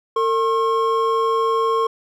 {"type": "tone pair together", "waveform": "triangle", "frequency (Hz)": [453.2, 1078], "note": ["A#4", "C#6"], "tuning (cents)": [-49, -49], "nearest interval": "octave + minor third", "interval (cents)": 1500, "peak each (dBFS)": -17, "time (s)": [0.16, 1.87], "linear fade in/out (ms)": 5, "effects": []}